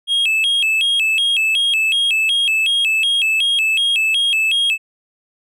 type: tone with vibrato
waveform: triangle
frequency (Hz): 2923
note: F#7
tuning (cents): -22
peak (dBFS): -12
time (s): 0.07-4.78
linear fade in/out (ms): 50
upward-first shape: square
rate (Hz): 2.7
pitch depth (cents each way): 190
effects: none